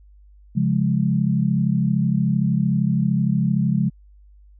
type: chord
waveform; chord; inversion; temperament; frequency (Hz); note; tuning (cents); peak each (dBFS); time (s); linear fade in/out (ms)
sine; Db major; none; equal with one note detuned; 137.16 / 174.61 / 207.7; Db3 / F3 / Ab3; -18 / 0 / 0; -21; 0.55-3.9; 20
effects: added 50 Hz sine -46 dBFS peak until 4.59 s